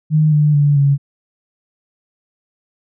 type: tone with pitch steps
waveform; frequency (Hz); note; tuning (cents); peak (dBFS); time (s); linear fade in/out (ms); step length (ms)
sine; 154.3 / 149.56 / 144.97 / 140.52; D#3 / D3 / D3 / C#3; -14 / +32 / -22 / +24; -9; 0.1-0.98; 50; 220
effects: none